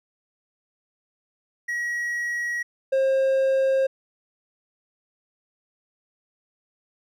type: tone pair in turn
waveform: triangle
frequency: 1910 / 534 Hz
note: A#6 / C5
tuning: +42 / +35 cents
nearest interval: octave + minor seventh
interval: 2207 cents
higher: first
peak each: -23 / -16 dBFS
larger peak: second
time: 1.68-2.63 / 2.92-3.87 s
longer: neither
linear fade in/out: 10 ms
effects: none